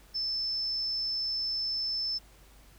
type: tone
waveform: sine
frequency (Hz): 5274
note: E8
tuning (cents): 0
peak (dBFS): -29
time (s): 0.14-2.19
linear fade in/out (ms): 20
effects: added 50 Hz sine -55 dBFS peak until 2.78 s + pink hiss -59 dBFS RMS until 2.78 s